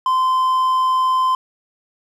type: tone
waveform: triangle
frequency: 1033 Hz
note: C6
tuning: 22 cents flat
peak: -12 dBFS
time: 0.06-1.35 s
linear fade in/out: 2 ms
effects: none